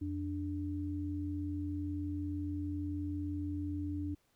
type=tone pair together; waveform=sine; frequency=87.31 / 293.7 Hz; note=F2 / D4; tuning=0 / 0 cents; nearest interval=octave + major sixth; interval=2100 cents; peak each=-38 / -37 dBFS; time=0.01-4.15 s; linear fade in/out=10 ms; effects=pink hiss -74 dBFS RMS until 4.35 s